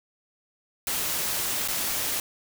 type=noise with dropouts; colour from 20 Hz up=white; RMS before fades=-28 dBFS; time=0.87-2.2 s; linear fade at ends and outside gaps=1 ms; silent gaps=1.677-1.684 s; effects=none